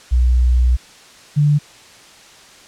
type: tone pair in turn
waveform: sine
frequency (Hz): 61.6 / 147.19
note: B1 / D3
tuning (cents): -4 / +4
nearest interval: octave + minor third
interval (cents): 1508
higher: second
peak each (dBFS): -10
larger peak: neither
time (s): 0.11-0.77 / 1.36-1.59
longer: first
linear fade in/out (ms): 20
effects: white hiss -43 dBFS RMS until 2.67 s + low-pass 7000 Hz 12 dB/octave